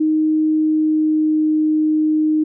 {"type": "tone with pitch glide", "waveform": "sine", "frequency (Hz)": [311.1, 309.1], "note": ["D#4", "D#4"], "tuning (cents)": [0, -11], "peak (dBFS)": -13, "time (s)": [0, 2.44], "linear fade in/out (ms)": 10, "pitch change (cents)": -11, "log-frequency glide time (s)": [0.53, 1.52], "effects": []}